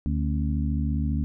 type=harmonic tone with a mistuned harmonic; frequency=74.6 Hz; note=D2; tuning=28 cents sharp; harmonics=1 / 2 / 3 / 4; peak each=-25 / -29 / -30 / -33 dBFS; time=0.06-1.24 s; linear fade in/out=0 ms; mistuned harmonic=4; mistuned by=-130 cents; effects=none